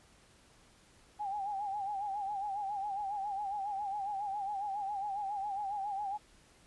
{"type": "tone with vibrato", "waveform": "sine", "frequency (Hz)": 806, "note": "G5", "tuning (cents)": 48, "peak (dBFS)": -34, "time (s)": [1.19, 6.18], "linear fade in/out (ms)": 20, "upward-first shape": "sine", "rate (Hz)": 7.3, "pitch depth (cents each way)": 79, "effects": ["pink hiss -63 dBFS RMS until 6.66 s", "resampled to 24000 Hz"]}